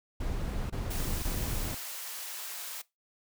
brown noise bursts, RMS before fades -33 dBFS, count 3, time 0.2-1.748 s, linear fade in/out 5 ms, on 500 ms, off 24 ms
white high-pass noise, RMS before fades -40 dBFS, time 0.9-2.82 s, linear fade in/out 10 ms, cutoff 640 Hz, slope 12 dB/octave
effects noise-tail reverb RT60 0.2 s tail -20 dB re dry

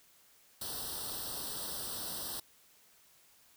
white noise with comb filter, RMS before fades -40 dBFS, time 0.61-2.4 s, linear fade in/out 5 ms, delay 0.22 ms, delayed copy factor +0.95, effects white hiss -64 dBFS RMS until 3.56 s

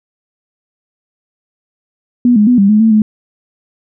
sine tone with pitch steps, 243.6 / 209.2 / 246.9 / 198.3 / 212.6 / 223.3 / 214.5 Hz, B3 / G#3 / B3 / G3 / G#3 / A3 / A3, -24 / +13 / 0 / +20 / +41 / +26 / -44 cents, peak -5 dBFS, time 2.25-3.02 s, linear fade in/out 2 ms, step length 110 ms, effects none

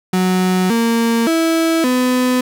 35% pulse tone with pitch steps, 184.5 / 230.7 / 327.3 / 252 Hz, F#3 / A#3 / E4 / B3, -5 / -18 / -12 / +35 cents, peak -11 dBFS, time 0.13-2.41 s, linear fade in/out 5 ms, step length 570 ms, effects none

